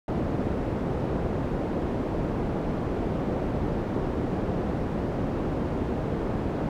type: low-pass noise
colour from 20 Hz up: white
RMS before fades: -28 dBFS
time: 0.08-6.69 s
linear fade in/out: 2 ms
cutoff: 400 Hz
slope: 12 dB/octave
effects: none